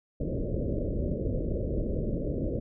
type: low-pass noise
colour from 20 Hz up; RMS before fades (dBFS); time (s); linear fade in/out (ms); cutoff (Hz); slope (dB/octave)
pink; -30; 0.2-2.6; 10; 600; 96
effects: none